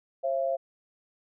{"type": "tone pair together", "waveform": "sine", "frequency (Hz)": [536, 675.7], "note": ["C5", "E5"], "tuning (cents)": [42, 43], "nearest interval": "major third", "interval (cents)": 401, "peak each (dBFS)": -28, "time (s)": [0.23, 0.57], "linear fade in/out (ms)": 20, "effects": []}